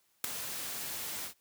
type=noise with ADSR envelope; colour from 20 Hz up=white; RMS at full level=-24 dBFS; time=0.24-1.34 s; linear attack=4 ms; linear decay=3 ms; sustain=-15 dB; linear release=97 ms; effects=white hiss -72 dBFS RMS until 1.4 s + high-pass 60 Hz 12 dB/octave